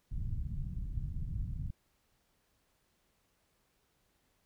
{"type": "low-pass noise", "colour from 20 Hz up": "pink", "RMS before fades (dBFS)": -37, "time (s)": [0.11, 1.71], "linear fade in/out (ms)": 10, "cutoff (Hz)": 150, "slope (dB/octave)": 24, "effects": ["pink hiss -75 dBFS RMS until 4.45 s"]}